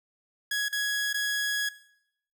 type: tone with dropouts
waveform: sawtooth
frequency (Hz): 1669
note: G#6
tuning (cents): +8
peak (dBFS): -23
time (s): 0.51-1.69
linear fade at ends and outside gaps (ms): 5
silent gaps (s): 0.685-0.726 / 1.13-1.142
effects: noise-tail reverb RT60 0.7 s tail -17 dB re dry